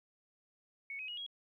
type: tone with pitch steps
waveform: sine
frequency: 2217 / 2532 / 2892 / 3303 Hz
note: C#7 / D#7 / F#7 / G#7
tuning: 0 / +30 / -40 / -10 cents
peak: -40 dBFS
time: 0.9-1.264 s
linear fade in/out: 2 ms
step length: 91 ms
effects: 13-bit